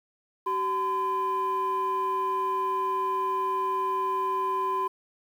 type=tone pair together; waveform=sine; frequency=381.1 / 1017.4 Hz; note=G4 / C6; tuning=-49 / -49 cents; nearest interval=octave + perfect fourth; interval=1700 cents; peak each=-30 / -24 dBFS; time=0.46-4.88 s; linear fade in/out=10 ms; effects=tanh soft clip ceiling -21 dBFS + 9-bit